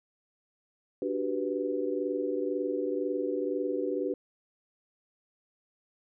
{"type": "chord", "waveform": "sine", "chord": "G major seventh", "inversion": "second", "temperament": "equal", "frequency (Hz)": [293.7, 370, 392, 493.9], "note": ["D4", "F#4", "G4", "B4"], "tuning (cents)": [0, 0, 0, 0], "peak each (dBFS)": [-34, -34, -34, -33], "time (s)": [1.02, 4.14], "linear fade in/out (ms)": 2, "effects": []}